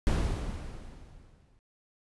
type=noise with exponential decay; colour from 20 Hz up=brown; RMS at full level=-24 dBFS; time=0.07-1.59 s; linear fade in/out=0 ms; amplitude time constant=330 ms; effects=resampled to 24000 Hz